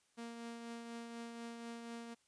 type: tone with tremolo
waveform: sawtooth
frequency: 233.1 Hz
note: A#3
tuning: in tune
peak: -40 dBFS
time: 0.17-2.15 s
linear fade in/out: 20 ms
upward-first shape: triangle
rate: 4.1 Hz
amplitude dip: 40%
effects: white hiss -75 dBFS RMS until 2.27 s + resampled to 22050 Hz